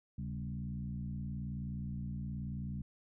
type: tone with frequency modulation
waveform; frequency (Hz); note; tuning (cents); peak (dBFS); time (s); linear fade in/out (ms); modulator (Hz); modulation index
sine; 139.2; C#3; +8; -37; 0.18-2.82; 5; 59; 1.3
effects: none